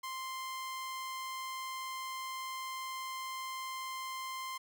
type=tone; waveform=sawtooth; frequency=1046.5 Hz; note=C6; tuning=in tune; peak=-35 dBFS; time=0.03-4.58 s; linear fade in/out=10 ms; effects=none